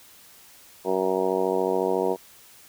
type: harmonic tone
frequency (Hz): 94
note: F#2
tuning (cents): +28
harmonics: 2 / 3 / 4 / 5 / 6 / 7 / 8 / 9 / 10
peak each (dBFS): -35 / -33 / -26 / -26 / -33 / -30 / -35 / -36 / -32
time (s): 0.84-2.17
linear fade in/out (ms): 50
effects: white hiss -51 dBFS RMS until 2.68 s